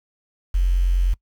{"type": "tone with quantisation", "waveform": "sine", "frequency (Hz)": 44.72, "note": "F1", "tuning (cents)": 42, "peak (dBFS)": -15, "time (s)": [0.54, 1.14], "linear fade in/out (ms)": 10, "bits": 7, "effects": ["noise-tail reverb RT60 0.1 s tail -23 dB re dry"]}